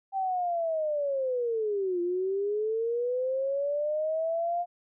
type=linear two-way sweep; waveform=sine; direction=down then up; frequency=784 to 345.4 to 707 Hz; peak=-26 dBFS; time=0.12-4.66 s; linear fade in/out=50 ms; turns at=2.01 s; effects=none